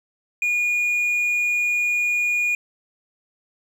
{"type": "tone", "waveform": "triangle", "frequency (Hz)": 2440, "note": "D#7", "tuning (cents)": -34, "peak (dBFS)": -17, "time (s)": [0.42, 2.55], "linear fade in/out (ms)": 2, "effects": []}